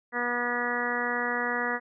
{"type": "harmonic tone", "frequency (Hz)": 242.2, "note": "B3", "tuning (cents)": -34, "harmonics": [1, 2, 3, 4, 5, 6, 7, 8], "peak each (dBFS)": [-36, -34, -36, -36, -35, -36, -33, -32], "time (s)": [0.12, 1.8], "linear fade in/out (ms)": 50, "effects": []}